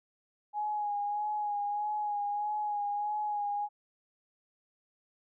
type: tone with vibrato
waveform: sine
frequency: 830.6 Hz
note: G#5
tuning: in tune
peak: -30 dBFS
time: 0.53-3.69 s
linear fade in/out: 50 ms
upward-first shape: sine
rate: 1.6 Hz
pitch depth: 28 cents each way
effects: none